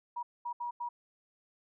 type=tone bursts at uneven times; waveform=sine; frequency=959 Hz; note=A#5; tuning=49 cents sharp; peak=-34 dBFS; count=4; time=0.16-0.23 / 0.45-0.53 / 0.6-0.71 / 0.8-0.89 s; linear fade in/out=10 ms; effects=none